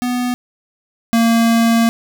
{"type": "tone pair in turn", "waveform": "square", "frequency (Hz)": [246.9, 229.8], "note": ["B3", "A#3"], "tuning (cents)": [0, -25], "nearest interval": "minor second", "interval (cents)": 125, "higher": "first", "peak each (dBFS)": [-17, -11], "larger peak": "second", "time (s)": [[0.02, 0.34], [1.13, 1.89]], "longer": "second", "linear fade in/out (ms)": 0, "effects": []}